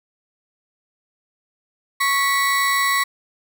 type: tone pair together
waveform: 35% pulse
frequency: 1108.7 / 1955.6 Hz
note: C#6 / B6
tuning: 0 / -18 cents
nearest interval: minor seventh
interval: 982 cents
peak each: -18 dBFS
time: 2-3.04 s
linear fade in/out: 10 ms
effects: none